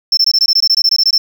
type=tone bursts; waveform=sine; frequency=5350 Hz; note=E8; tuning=25 cents sharp; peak=-5 dBFS; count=15; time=0.12-1.18 s; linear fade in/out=5 ms; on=52 ms; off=20 ms; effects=tanh soft clip ceiling -6 dBFS + 7-bit